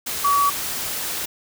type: tone in noise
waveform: sine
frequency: 1138 Hz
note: C#6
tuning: 45 cents sharp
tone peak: -15 dBFS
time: 0.24-0.5 s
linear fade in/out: 10 ms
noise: white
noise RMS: -27 dBFS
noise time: 0.06-1.26 s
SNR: +9 dB
effects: none